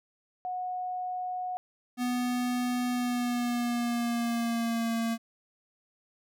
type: tone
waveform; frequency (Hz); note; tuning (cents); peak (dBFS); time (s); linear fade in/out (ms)
sine; 731; F#5; -21; -31; 0.45-1.57; 0
type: tone with pitch glide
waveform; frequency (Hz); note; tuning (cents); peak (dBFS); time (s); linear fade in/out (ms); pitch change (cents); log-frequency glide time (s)
square; 246.8 to 228.9; B3 to A#3; -1 to -31; -28; 1.97-5.18; 50; -130; 2.9-4.93
effects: none